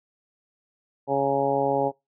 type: harmonic tone with a mistuned harmonic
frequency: 138.59 Hz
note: C#3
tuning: in tune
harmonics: 1 / 2 / 3 / 4 / 5 / 6 / 7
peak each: -34 / -30 / -27 / -25 / -30 / -26 / -36 dBFS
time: 1.07-1.92 s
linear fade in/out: 50 ms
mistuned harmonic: 7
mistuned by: -59 cents
effects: noise-tail reverb RT60 0.2 s tail -22 dB re dry